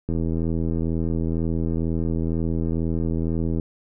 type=click train; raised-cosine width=3 ms; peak=-13 dBFS; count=289; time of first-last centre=0.09-3.598 s; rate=82.1 Hz; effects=none